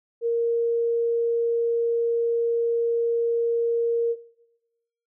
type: tone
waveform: sine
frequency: 466.2 Hz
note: A#4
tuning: in tune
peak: -20 dBFS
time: 0.21-4.16 s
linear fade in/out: 50 ms
effects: noise-tail reverb RT60 1.0 s tail -19 dB re dry